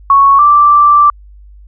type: tone pair in turn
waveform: sine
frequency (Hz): 1108.7 / 1172.1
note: C#6 / D6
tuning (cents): 0 / -4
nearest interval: minor second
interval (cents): 96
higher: second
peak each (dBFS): -3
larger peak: neither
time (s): 0.1-0.39 / 0.39-1.1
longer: second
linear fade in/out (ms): 2
effects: added 50 Hz sine -34 dBFS peak until 1.67 s